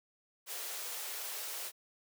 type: high-pass noise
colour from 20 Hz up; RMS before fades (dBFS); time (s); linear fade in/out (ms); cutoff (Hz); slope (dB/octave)
white; -41; 0.46-1.72; 50; 370; 48
effects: none